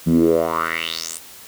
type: tone with band-pass filter sweep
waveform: 10% pulse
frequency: 82.1 Hz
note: E2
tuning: 6 cents flat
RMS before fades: -19 dBFS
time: 0.06-1.19 s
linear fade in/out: 20 ms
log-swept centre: 180 to 9800 Hz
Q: 4.6
effects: white hiss -41 dBFS RMS until 1.47 s